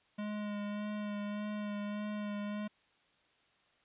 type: tone with vibrato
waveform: square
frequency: 207.7 Hz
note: G#3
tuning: in tune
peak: -37 dBFS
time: 0.18-2.68 s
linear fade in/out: 10 ms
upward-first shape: sine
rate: 1.7 Hz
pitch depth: 19 cents each way
effects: white hiss -70 dBFS RMS until 3.84 s + resampled to 8000 Hz